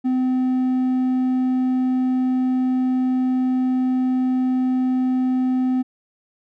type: tone with hard clipping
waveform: sine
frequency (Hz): 255.9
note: C4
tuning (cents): -38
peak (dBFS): -18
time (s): 0.04-5.83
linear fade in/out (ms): 20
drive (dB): 3
effects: none